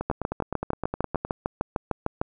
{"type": "two click trains", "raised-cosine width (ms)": 1, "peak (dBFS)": [-10, -14], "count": [15, 13], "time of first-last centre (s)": [[0.1, 2.215], [0.01, 1.25]], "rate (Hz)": [6.62, 9.68], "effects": []}